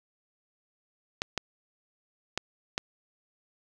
clicks, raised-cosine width 0.2 ms, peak -11 dBFS, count 4, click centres 1.219 / 1.377 / 2.376 / 2.779 s, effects none

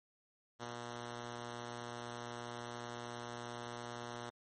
5% pulse tone with ADSR envelope, 120 Hz, B2, 49 cents flat, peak -29 dBFS, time 0.59-4.3 s, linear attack 42 ms, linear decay 3 ms, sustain -3 dB, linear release 6 ms, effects MP3 32 kbps

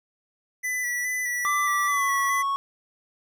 square tone with vibrato, 1975.5 Hz, B6, in tune, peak -26 dBFS, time 0.63-2.43 s, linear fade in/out 20 ms, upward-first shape square, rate 2.4 Hz, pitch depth 22 cents each way
triangle tone with pitch glide, 1171 to 1105.3 Hz, D6 to C#6, -5 to -5 cents, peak -21 dBFS, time 1.45-2.56 s, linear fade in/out 0 ms, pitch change -100 cents, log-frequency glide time 1.86-2.03 s
effects none

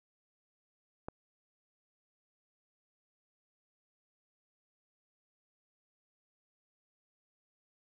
click, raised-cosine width 1 ms, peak -25 dBFS, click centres 1.085 s, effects none

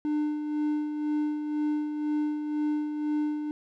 triangle tone with tremolo, 300 Hz, D4, 37 cents sharp, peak -22 dBFS, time 0.05-3.51 s, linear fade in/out 0 ms, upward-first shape sine, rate 2 Hz, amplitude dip 50%, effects none

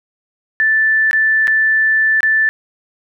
sine tone with dropouts, 1760 Hz, A6, in tune, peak -10 dBFS, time 0.6-2.49 s, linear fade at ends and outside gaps 0 ms, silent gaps 1.111-1.131 / 1.472-1.479 / 2.206-2.231 s, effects none

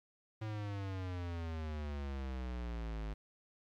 square exponential sweep, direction down, 110 to 51.91 Hz, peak -39 dBFS, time 0.41-3.14 s, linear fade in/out 10 ms, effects low-pass 4000 Hz 12 dB/octave + 12-bit

